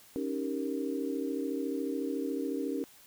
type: chord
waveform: sine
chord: Eb dominant seventh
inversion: third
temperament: equal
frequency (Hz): 277.2 / 311.1 / 392 / 466.2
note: Db4 / Eb4 / G4 / Bb4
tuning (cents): 0 / 0 / 0 / 0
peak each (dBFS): -34 / -37 / -38 / -38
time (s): 0.16-2.84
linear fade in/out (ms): 0
effects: white hiss -57 dBFS RMS until 3.06 s